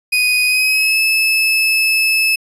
35% pulse tone with pitch glide, 2489 to 2608 Hz, D#7 to E7, 0 to -19 cents, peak -10 dBFS, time 0.12-2.36 s, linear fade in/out 10 ms, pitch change +81 cents, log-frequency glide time 0.46-0.99 s, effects resampled to 32000 Hz

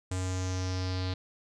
square tone with low-pass filter sweep, 92.5 Hz, F#2, in tune, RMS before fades -32 dBFS, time 0.11-1.14 s, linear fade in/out 5 ms, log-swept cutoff 8000 to 4200 Hz, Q 4.4, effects none

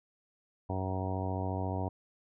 harmonic tone, 94.2 Hz, F#2, 32 cents sharp, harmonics 1 / 2 / 3 / 4 / 5 / 6 / 7 / 8 / 9 / 10, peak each -34 / -41 / -40 / -44 / -44 / -46 / -42 / -42 / -48 / -43 dBFS, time 0.69-1.89 s, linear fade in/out 10 ms, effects none

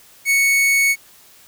45% pulse tone, 2217 Hz, C#7, in tune, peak -13 dBFS, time 0.25-0.96 s, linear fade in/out 50 ms, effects white hiss -48 dBFS RMS until 1.47 s

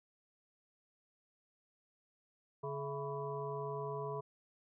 harmonic tone with a mistuned harmonic, 141.5 Hz, C#3, 36 cents sharp, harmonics 1 / 3 / 5 / 7 / 8, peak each -44 / -41 / -47 / -44 / -51 dBFS, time 2.63-4.21 s, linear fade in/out 10 ms, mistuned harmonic 5, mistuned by -110 cents, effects none

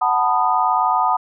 sine chord, B dominant seventh, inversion second, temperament just, 740.8 / 889 / 987.8 / 1234.7 Hz, F#5 / A5 / B5 / D#6, +2 / +18 / 0 / -14 cents, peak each -20 dBFS, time 0.01-1.17 s, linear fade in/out 10 ms, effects none

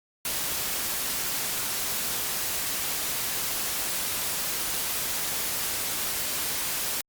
white noise, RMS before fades -29 dBFS, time 0.25-7.01 s, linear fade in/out 2 ms, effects Opus 48 kbps

